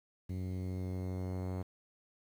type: tone with low-pass filter sweep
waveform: sawtooth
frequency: 92.5 Hz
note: F#2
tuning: in tune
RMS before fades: -38 dBFS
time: 0.29-1.63 s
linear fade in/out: 10 ms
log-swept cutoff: 290 to 850 Hz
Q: 0.86
effects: 10-bit